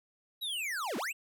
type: linear two-way sweep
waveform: square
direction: down then up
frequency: 3951 to 188.6 to 2863 Hz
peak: -34 dBFS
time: 0.41-1.13 s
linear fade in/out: 20 ms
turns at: 0.97 s
effects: none